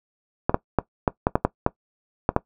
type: clicks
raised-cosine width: 1 ms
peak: -3 dBFS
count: 10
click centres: 0.495 / 0.544 / 0.787 / 1.078 / 1.269 / 1.355 / 1.45 / 1.664 / 2.291 / 2.364 s
effects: noise-tail reverb RT60 0.1 s tail -19 dB re dry